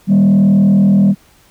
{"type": "tone with frequency modulation", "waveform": "sine", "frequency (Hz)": 196, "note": "G3", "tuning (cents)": 0, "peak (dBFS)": -4, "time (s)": [0.07, 1.15], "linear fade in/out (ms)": 50, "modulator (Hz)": 40.6, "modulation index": 0.62, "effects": ["tanh soft clip ceiling -5 dBFS", "pink hiss -49 dBFS RMS until 1.5 s"]}